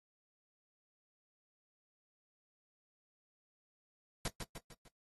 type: noise with echo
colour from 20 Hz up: pink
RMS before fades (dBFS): -36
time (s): 4.25-4.28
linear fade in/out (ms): 2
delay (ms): 150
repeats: 4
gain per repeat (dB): -6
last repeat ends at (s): 4.88
effects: noise-tail reverb RT60 0.1 s tail -17 dB re dry + AAC 32 kbps